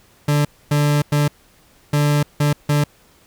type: tone bursts at uneven times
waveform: 40% pulse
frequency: 146.8 Hz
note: D3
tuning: in tune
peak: -13 dBFS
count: 6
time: 0.28-0.45 / 0.71-1.02 / 1.12-1.28 / 1.93-2.23 / 2.4-2.53 / 2.69-2.84 s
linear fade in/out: 5 ms
effects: pink hiss -53 dBFS RMS until 3.26 s